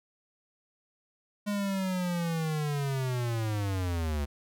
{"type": "linear sweep", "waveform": "square", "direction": "down", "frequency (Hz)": [207.7, 70.2], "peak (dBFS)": -29, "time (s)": [1.46, 4.26], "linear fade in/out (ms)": 20, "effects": []}